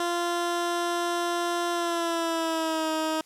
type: tone with pitch glide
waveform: 15% pulse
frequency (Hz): 346.1 to 315.5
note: F4 to D#4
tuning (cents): -16 to +24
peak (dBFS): -19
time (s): 0-3.21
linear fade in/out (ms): 2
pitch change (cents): -160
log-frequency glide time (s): 1.72-2.91
effects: white hiss -58 dBFS RMS until 3.25 s + low-pass 11000 Hz 12 dB/octave